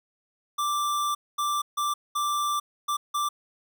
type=tone bursts at uneven times; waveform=square; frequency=1176 Hz; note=D6; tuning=2 cents sharp; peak=-25 dBFS; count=6; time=0.58-1.15 / 1.38-1.62 / 1.77-1.94 / 2.15-2.6 / 2.88-2.97 / 3.14-3.29 s; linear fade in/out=10 ms; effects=none